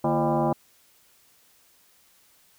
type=tone with frequency modulation; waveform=sine; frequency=232.1 Hz; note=A#3; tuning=7 cents flat; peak=-20 dBFS; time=0.04-0.53 s; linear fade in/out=5 ms; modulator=191 Hz; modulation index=3.9; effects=white hiss -60 dBFS RMS until 2.58 s